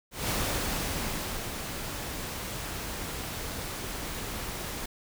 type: noise with ADSR envelope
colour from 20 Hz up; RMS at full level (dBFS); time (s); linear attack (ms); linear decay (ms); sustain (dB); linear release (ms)
pink; -29; 0.11-4.86; 180; 1200; -7; 6
effects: none